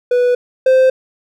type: tone pair in turn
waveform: triangle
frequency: 492 / 520.1 Hz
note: B4 / C5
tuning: -7 / -10 cents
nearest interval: minor second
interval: 97 cents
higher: second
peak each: -8 / -5 dBFS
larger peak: second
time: 0.11-0.35 / 0.66-0.9 s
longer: neither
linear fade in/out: 5 ms
effects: none